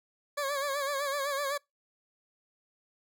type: tone with vibrato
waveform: 20% pulse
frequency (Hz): 562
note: C#5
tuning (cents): +24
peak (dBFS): -25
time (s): 0.37-1.58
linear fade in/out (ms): 10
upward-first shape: sine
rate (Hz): 7.9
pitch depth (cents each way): 71
effects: noise-tail reverb RT60 0.2 s tail -26 dB re dry